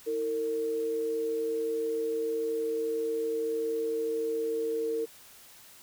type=tone pair together; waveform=sine; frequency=322 / 455.4 Hz; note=E4 / A#4; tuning=-41 / -40 cents; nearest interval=tritone; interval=601 cents; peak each=-38 / -28 dBFS; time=0.06-5.06 s; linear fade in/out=20 ms; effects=white hiss -53 dBFS RMS until 5.82 s